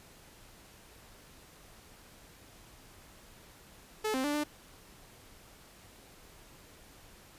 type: tone with pitch steps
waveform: sawtooth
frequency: 431.5 / 261.4 / 292.4 / 297.5 Hz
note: A4 / C4 / D4 / D4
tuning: -34 / -1 / -7 / +22 cents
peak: -26 dBFS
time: 4.04-4.44 s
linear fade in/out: 10 ms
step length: 100 ms
effects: pink hiss -56 dBFS RMS until 7.38 s + resampled to 32000 Hz